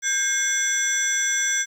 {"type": "tone cluster", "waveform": "sine", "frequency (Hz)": [1591, 2138, 3433, 5960, 7570], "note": ["G6", "C7", "A7", "F#8", "A#8"], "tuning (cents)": [25, 37, -43, 12, 26], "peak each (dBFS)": [-24, -29, -31, -22, -29], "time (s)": [0.02, 1.66], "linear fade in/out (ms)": 50, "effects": ["tanh soft clip ceiling -13 dBFS", "9-bit"]}